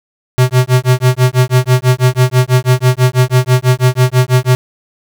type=tone with tremolo; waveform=square; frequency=126.9 Hz; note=B2; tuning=47 cents sharp; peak=-5 dBFS; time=0.38-4.55 s; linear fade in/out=0 ms; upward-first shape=sine; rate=6.1 Hz; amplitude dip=100%; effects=7-bit